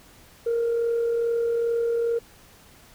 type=tone with amplitude modulation; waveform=sine; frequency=466.2 Hz; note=A#4; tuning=in tune; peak=-18 dBFS; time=0.46-2.19 s; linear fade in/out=10 ms; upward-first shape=sine; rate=42.4 Hz; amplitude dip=35%; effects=tanh soft clip ceiling -18 dBFS + pink hiss -52 dBFS RMS until 2.94 s